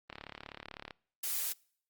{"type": "click train", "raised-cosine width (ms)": 0.3, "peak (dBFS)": -27, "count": 30, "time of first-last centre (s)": [0.1, 0.908], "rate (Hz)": 35.9}
{"type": "noise", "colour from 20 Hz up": "blue", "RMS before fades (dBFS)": -35, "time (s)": [1.23, 1.53], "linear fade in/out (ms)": 10}
{"effects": ["noise-tail reverb RT60 0.6 s tail -26 dB re dry", "Opus 24 kbps"]}